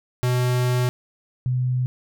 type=tone pair in turn; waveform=square / sine; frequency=124.6 / 126.41 Hz; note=B2 / B2; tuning=+16 / +41 cents; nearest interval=unison; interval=25 cents; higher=second; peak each=-19 / -19 dBFS; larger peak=neither; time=0.23-0.89 / 1.46-1.86 s; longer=first; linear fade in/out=0 ms; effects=none